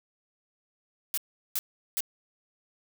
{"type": "noise bursts", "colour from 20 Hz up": "blue", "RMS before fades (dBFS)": -29, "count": 3, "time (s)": [1.14, 2.005], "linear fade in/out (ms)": 0, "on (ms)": 35, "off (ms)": 380, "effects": []}